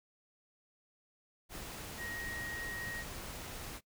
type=tone in noise; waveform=sine; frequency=1883 Hz; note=A#6; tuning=17 cents sharp; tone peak=-41 dBFS; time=1.97-3.05 s; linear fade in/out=50 ms; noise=pink; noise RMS=-45 dBFS; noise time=1.49-3.81 s; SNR=+1 dB; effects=noise-tail reverb RT60 0.1 s tail -20 dB re dry